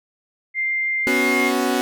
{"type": "tone with pitch glide", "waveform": "sine", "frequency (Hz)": [2098, 2130], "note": ["C7", "C7"], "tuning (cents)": [4, 30], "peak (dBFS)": -19, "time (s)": [0.54, 1.52], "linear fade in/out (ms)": 50, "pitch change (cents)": 26, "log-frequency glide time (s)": [1.03, 1.31]}
{"type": "chord", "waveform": "sawtooth", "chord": "B suspended second", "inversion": "none", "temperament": "equal", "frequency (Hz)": [246.9, 277.2, 370], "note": ["B3", "C#4", "F#4"], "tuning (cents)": [0, 0, 0], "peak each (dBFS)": -19, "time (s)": [1.07, 1.81], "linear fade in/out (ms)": 0}
{"effects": []}